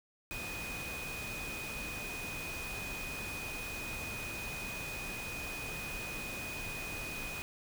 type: tone in noise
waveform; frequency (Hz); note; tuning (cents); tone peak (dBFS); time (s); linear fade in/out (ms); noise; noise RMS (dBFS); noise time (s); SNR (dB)
sine; 2489; D#7; 0; -41; 0.31-7.42; 0; pink; -43; 0.31-7.42; -1
effects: none